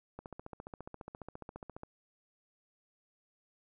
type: click train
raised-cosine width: 1 ms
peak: -30 dBFS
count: 25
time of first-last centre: 0.19-1.834 s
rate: 14.6 Hz
effects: none